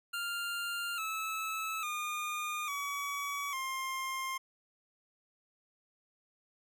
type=tone with pitch steps; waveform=25% pulse; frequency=1396.9 / 1303.4 / 1216.1 / 1134.6 / 1058.7 Hz; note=F6 / E6 / D#6 / C#6 / C6; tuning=0 / -20 / -40 / +40 / +20 cents; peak=-31 dBFS; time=0.13-4.38 s; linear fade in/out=10 ms; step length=850 ms; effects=none